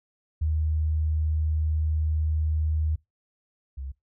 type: tone pair in turn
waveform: sine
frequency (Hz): 77.78 / 67.3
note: D#2 / C2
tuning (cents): 0 / +49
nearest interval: minor third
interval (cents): 251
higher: first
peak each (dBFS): -22 / -32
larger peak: first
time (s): 0.41-2.96 / 3.77-3.92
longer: first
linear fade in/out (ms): 10
effects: noise-tail reverb RT60 0.2 s tail -23 dB re dry